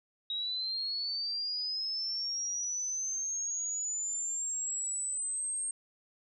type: linear sweep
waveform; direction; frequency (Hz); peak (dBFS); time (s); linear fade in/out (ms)
sine; up; 3800 to 8550; -32; 0.3-5.71; 2
effects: none